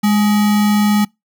sine tone with sample-and-hold, 207.7 Hz, G#3, in tune, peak -10 dBFS, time 0.03-1.05 s, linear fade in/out 10 ms, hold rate 1050 Hz, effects noise-tail reverb RT60 0.2 s tail -26 dB re dry

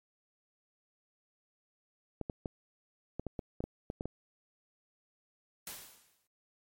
clicks, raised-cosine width 2 ms, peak -23 dBFS, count 11, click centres 2.213 / 2.298 / 2.458 / 3.196 / 3.267 / 3.392 / 3.605 / 3.64 / 3.901 / 4.009 / 4.056 s
white noise with exponential decay, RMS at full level -41 dBFS, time 5.67-6.27 s, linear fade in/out 2 ms, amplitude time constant 130 ms
effects MP3 64 kbps

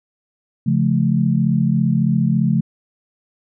sine chord, Db augmented, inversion none, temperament just, 138.59 / 173.24 / 216.5 Hz, Db3 / F3 / A3, 0 / -14 / -28 cents, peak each -18 dBFS, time 0.66-2.61 s, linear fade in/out 10 ms, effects none

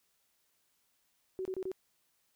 sine tone bursts, 376 Hz, F#4, 28 cents sharp, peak -34 dBFS, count 4, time 1.39-1.716 s, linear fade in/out 0 ms, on 62 ms, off 26 ms, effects white hiss -75 dBFS RMS until 2.35 s

